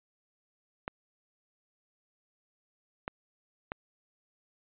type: clicks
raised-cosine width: 0.5 ms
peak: -19 dBFS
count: 3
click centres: 0.879 / 3.079 / 3.719 s
effects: resampled to 8000 Hz